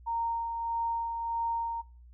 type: tone with tremolo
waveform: sine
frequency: 925 Hz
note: A#5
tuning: 14 cents flat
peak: -28 dBFS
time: 0.06-1.82 s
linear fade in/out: 20 ms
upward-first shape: sine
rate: 1.6 Hz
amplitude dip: 40%
effects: noise-tail reverb RT60 0.4 s tail -25 dB re dry + added 60 Hz sine -50 dBFS peak until 2.13 s